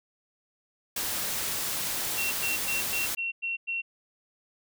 white noise, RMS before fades -31 dBFS, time 0.96-3.15 s, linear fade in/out 5 ms
sine tone bursts, 2726 Hz, F7, 43 cents flat, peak -28 dBFS, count 7, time 2.17-3.82 s, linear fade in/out 20 ms, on 150 ms, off 100 ms
effects none

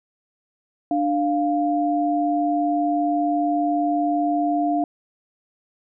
sine tone pair together, 295.8 / 698.5 Hz, D4 / F5, +13 / 0 cents, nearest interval octave + minor third, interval 1487 cents, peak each -21 dBFS, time 0.91-4.84 s, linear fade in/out 2 ms, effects none

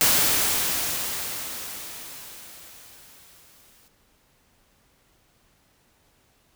white noise with exponential decay, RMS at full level -18 dBFS, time 0.01-3.88 s, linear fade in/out 0 ms, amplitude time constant 840 ms, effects pink hiss -63 dBFS RMS until 6.55 s

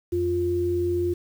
sine tone pair together, 89.41 / 350.5 Hz, F2 / F4, +41 / +6 cents, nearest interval 2 octaves, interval 2365 cents, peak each -29 / -22 dBFS, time 0.12-1.14 s, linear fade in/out 10 ms, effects 8-bit

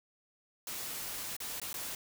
white noise with dropouts, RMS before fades -40 dBFS, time 0.67-1.95 s, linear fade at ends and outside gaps 2 ms, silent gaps 1.366-1.402 / 1.6-1.616 / 1.73-1.741 s, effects none

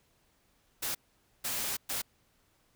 white noise bursts at uneven times, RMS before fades -34 dBFS, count 3, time 0.82-0.95 / 1.44-1.77 / 1.89-2.02 s, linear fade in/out 10 ms, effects pink hiss -70 dBFS RMS until 2.75 s

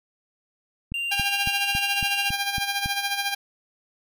click train, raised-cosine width 5 ms, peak -19 dBFS, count 8, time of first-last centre 0.92-2.859 s, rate 3.61 Hz
triangle tone, 2782 Hz, F7, 7 cents flat, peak -24 dBFS, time 0.94-2.3 s, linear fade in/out 2 ms
10% pulse tone with tremolo, 801 Hz, G5, 37 cents sharp, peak -14 dBFS, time 1.11-3.35 s, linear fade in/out 10 ms, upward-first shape sine, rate 14 Hz, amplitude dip 60%
effects none

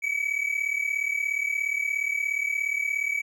triangle tone pair together, 2262 / 2299 Hz, C#7 / D7, +34 / -37 cents, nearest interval unison, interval 29 cents, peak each -26 dBFS, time 0.02-3.22 s, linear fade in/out 20 ms, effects none

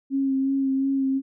sine tone with vibrato, 270 Hz, C#4, 45 cents flat, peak -20 dBFS, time 0.1-1.22 s, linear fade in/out 50 ms, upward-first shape sine, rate 2.8 Hz, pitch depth 20 cents each way, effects none

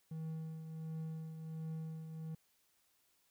triangle tone with tremolo, 159.7 Hz, D#3, 45 cents sharp, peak -37 dBFS, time 0.11-2.35 s, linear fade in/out 5 ms, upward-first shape triangle, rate 1.4 Hz, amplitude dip 55%, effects white hiss -75 dBFS RMS until 3.3 s

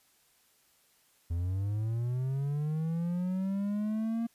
triangle linear sweep, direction up, 82.4 to 233.1 Hz, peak -27 dBFS, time 1.3-4.27 s, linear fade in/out 10 ms, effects white hiss -67 dBFS RMS until 4.34 s + resampled to 32000 Hz

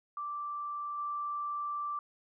sine tone with level steps, 1172 Hz, D6, 4 cents flat, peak -35 / -33 dBFS, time 0.17-1.99 s, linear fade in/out 2 ms, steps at 0.98 s, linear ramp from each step 2 ms, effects none

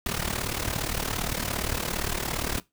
pink noise with amplitude modulation, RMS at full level -26 dBFS, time 0.06-2.6 s, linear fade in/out 2 ms, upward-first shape sine, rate 37.4 Hz, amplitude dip 80%, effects noise-tail reverb RT60 0.2 s tail -20 dB re dry

